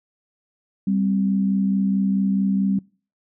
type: tone pair together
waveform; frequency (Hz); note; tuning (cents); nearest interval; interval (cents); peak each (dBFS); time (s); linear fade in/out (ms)
sine; 196 / 260.6; G3 / C4; 0 / -7; perfect fourth; 493; -18 / -26; 0.87-2.79; 5
effects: noise-tail reverb RT60 0.4 s tail -25 dB re dry